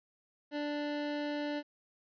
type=tone; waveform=25% pulse; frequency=293.7 Hz; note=D4; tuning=in tune; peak=-30 dBFS; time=0.51-1.63 s; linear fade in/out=50 ms; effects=resampled to 11025 Hz + 12-bit